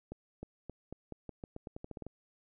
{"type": "accelerating click train", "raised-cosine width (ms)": 2, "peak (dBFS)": -29, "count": 15, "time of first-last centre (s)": [0.12, 2.066], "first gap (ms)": 310, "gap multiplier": 0.86, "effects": []}